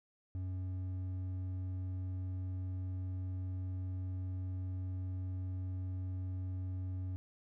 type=tone with hard clipping; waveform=sine; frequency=92.5 Hz; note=F#2; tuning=in tune; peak=-38 dBFS; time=0.35-7.16 s; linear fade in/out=0 ms; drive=5 dB; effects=none

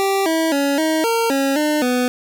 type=tone with pitch steps; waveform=25% pulse; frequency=390.9 / 323.8 / 280.7 / 316.5 / 459 / 273.5 / 301.6 / 249 Hz; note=G4 / E4 / C#4 / D#4 / A#4 / C#4 / D4 / B3; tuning=-5 / -31 / +22 / +30 / -27 / -23 / +46 / +14 cents; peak=-12 dBFS; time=0-2.08 s; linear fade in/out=0 ms; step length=260 ms; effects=none

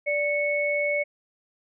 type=tone pair together; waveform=sine; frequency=585 / 2209 Hz; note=D5 / C#7; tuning=-7 / -7 cents; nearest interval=octave + major seventh; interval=2300 cents; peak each=-25 dBFS; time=0.06-1.04 s; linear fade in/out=20 ms; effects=none

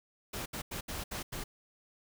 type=noise bursts at uneven times; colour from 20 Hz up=pink; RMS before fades=-39 dBFS; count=6; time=0.33-0.46 / 0.53-0.62 / 0.71-0.81 / 0.88-1.04 / 1.11-1.23 / 1.32-1.44 s; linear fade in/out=10 ms; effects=none

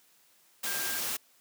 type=tone in noise; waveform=sine; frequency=1597 Hz; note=G6; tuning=32 cents sharp; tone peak=-38 dBFS; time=0.66-0.99 s; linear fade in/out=10 ms; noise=white; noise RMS=-33 dBFS; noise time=0.63-1.17 s; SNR=-8 dB; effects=white hiss -64 dBFS RMS until 1.4 s + high-pass 150 Hz 12 dB/octave

